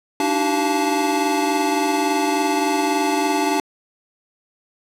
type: tone cluster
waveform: square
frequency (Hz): 294.9 / 318.4 / 382.9 / 693 / 867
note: D4 / D#4 / G4 / F5 / A5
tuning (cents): +7 / +40 / -41 / -14 / -26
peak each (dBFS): -23 / -29 / -25 / -27 / -23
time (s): 0.2-3.6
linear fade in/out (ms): 2
effects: low-pass 12000 Hz 12 dB/octave